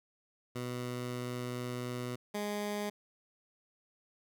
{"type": "tone pair in turn", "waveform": "15% pulse", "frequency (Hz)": [123.47, 206.9], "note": ["B2", "G#3"], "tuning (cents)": [0, -6], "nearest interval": "major sixth", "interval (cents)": 894, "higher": "second", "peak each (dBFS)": [-30, -28], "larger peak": "second", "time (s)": [[0.55, 2.16], [2.34, 2.9]], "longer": "first", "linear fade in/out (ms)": 10, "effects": []}